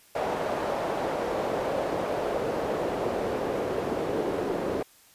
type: noise with band-pass filter sweep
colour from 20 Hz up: pink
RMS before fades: -29 dBFS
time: 0.15-4.83 s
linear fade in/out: 5 ms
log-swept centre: 640 to 420 Hz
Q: 1.8
effects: white hiss -57 dBFS RMS until 5.14 s + resampled to 32000 Hz